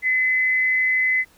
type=tone with amplitude modulation; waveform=sine; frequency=2033 Hz; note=B6; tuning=50 cents sharp; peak=-15 dBFS; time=0.02-1.25 s; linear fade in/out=50 ms; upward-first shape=sine; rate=268 Hz; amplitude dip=35%; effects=pink hiss -55 dBFS RMS until 1.37 s